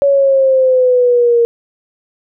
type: exponential sweep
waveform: sine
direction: down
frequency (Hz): 564 to 466.2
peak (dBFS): -7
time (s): 0.02-1.45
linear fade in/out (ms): 0
effects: none